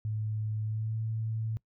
sine tone with pitch glide, 107.9 to 111.06 Hz, A2 to A2, -33 to +17 cents, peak -30 dBFS, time 0.05-1.57 s, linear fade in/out 0 ms, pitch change +50 cents, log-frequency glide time 0.62-0.98 s, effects noise-tail reverb RT60 0.1 s tail -23 dB re dry

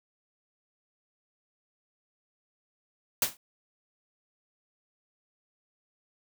white noise with exponential decay, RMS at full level -21 dBFS, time 3.22-3.37 s, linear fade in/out 2 ms, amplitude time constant 31 ms, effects none

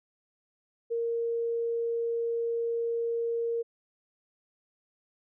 sine tone, 464.8 Hz, A#4, 5 cents flat, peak -27 dBFS, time 0.9-3.63 s, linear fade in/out 20 ms, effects none

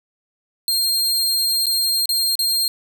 sawtooth tone with dropouts, 4203 Hz, C8, 7 cents sharp, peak -14 dBFS, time 0.68-2.68 s, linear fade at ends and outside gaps 1 ms, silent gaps 1.658-1.666 / 2.057-2.091 / 2.354-2.391 s, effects none

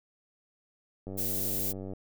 click train, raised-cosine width 2 ms, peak -27 dBFS, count 84, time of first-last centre 1.07-1.935 s, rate 96 Hz
violet noise, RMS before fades -32 dBFS, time 1.17-1.73 s, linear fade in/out 20 ms
effects none

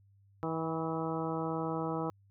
harmonic tone with a mistuned harmonic, 161.6 Hz, E3, 34 cents flat, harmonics 1 / 2 / 3 / 4 / 5 / 6 / 7 / 8, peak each -38 / -37 / -38 / -43 / -41 / -43 / -46 / -43 dBFS, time 0.43-2.1 s, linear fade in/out 0 ms, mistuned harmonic 6, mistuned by +28 cents, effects added 99 Hz sine -61 dBFS peak until 2.3 s

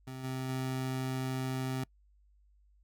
25% pulse tone with level steps, 130.5 Hz, C3, 4 cents flat, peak -37 / -31 / -29 dBFS, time 0.07-1.84 s, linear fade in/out 5 ms, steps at 0.23 / 0.48 s, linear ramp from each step 20 ms, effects noise-tail reverb RT60 0.1 s tail -25 dB re dry + added 50 Hz sine -62 dBFS peak until 2.83 s

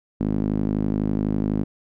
sawtooth tone with band-pass filter, 52 Hz, G#1, 3 cents sharp, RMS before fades -23 dBFS, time 0.2-1.64 s, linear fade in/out 10 ms, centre 240 Hz, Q 2.4, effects none

